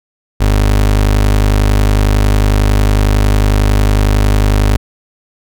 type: tone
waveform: 30% pulse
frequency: 51 Hz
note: G#1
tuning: 31 cents flat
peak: -5 dBFS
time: 0.4-4.77 s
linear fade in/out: 10 ms
effects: none